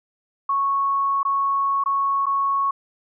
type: tone with dropouts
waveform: sine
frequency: 1105 Hz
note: C#6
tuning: 6 cents flat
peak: -18 dBFS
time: 0.49-2.71 s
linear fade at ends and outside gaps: 5 ms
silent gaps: 1.231-1.25 / 1.839-1.859 / 2.258-2.265 s
effects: none